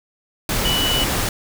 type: tone in noise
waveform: sine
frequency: 2960 Hz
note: F#7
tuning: in tune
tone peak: -19 dBFS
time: 0.65-1.04 s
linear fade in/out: 2 ms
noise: pink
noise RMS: -21 dBFS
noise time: 0.49-1.29 s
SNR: -1 dB
effects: none